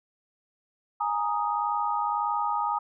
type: chord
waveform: sine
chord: Ab suspended second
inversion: none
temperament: equal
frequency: 830.6 / 932.3 / 1244.5 Hz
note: Ab5 / Bb5 / Eb6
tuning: 0 / 0 / 0 cents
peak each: -29 dBFS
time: 1-2.79 s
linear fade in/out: 10 ms
effects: none